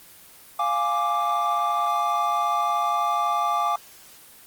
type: chord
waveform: triangle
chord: D diminished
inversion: first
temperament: equal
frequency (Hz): 698.5 / 830.6 / 1174.7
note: F5 / Ab5 / D6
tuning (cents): 0 / 0 / 0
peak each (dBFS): -25 / -25 / -21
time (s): 0.59-3.76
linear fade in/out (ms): 5
effects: white hiss -48 dBFS RMS until 4.46 s + Opus 24 kbps